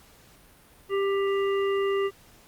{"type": "harmonic tone with a mistuned harmonic", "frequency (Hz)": 394.6, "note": "G4", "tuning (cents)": 11, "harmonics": [1, 3, 5, 7], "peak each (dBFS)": [-23, -33, -37, -40], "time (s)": [0.89, 2.11], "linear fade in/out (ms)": 50, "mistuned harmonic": 7, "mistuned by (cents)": 24, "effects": ["pink hiss -55 dBFS RMS until 2.47 s", "Opus 48 kbps"]}